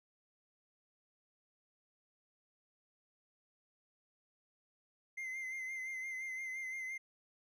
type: tone with vibrato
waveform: triangle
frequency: 2076 Hz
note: C7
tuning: 14 cents flat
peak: -38 dBFS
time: 5.17-6.98 s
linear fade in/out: 10 ms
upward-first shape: sine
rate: 5.8 Hz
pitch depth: 36 cents each way
effects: none